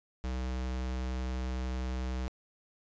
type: tone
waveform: square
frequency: 63.5 Hz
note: B1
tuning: 49 cents sharp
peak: -33 dBFS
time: 0.24-2.28 s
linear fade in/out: 0 ms
effects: resampled to 16000 Hz